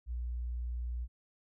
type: tone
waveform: sine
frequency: 60 Hz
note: B1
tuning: 49 cents flat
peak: -34 dBFS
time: 0.06-1.08 s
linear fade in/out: 50 ms
effects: none